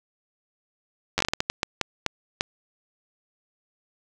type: slowing click train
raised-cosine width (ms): 0.2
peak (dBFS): -5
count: 13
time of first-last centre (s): 1.18-2.409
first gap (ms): 10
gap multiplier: 1.38
effects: none